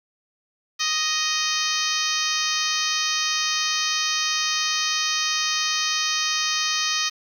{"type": "harmonic tone", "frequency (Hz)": 623, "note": "D#5", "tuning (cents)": 2, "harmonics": [2, 3, 4, 5, 6, 7, 8, 9, 10], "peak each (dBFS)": [-30, -30, -30, -30, -30, -30, -30, -30, -30], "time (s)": [0.79, 7.1], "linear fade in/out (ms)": 20, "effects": ["8-bit"]}